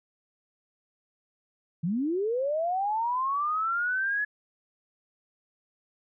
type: linear sweep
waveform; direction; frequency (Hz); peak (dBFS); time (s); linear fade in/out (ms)
sine; up; 152.8 to 1706; -25; 1.83-4.25; 10
effects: none